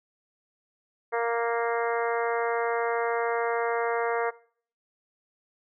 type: harmonic tone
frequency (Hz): 233.1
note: A#3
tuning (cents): 0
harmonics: 2 / 3 / 4 / 5 / 6 / 7 / 8 / 9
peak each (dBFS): -27 / -31 / -33 / -35 / -37 / -38 / -39 / -40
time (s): 1.12-4.31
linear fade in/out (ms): 20
effects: noise-tail reverb RT60 0.5 s tail -20 dB re dry